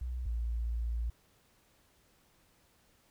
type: tone pair in turn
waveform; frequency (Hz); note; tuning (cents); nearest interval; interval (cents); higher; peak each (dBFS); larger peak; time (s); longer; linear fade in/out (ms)
sine; 61.74 / 57.69; B1 / A#1; 0 / -17; minor second; 117; first; -34 / -31; second; 0.01-0.26 / 0.26-1.1; second; 5
effects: pink hiss -68 dBFS RMS until 3.1 s